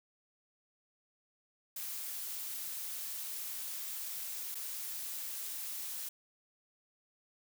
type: noise with dropouts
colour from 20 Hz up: blue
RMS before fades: -41 dBFS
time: 1.76-6.09 s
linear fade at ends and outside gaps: 5 ms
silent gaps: 4.546-4.552 s
effects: none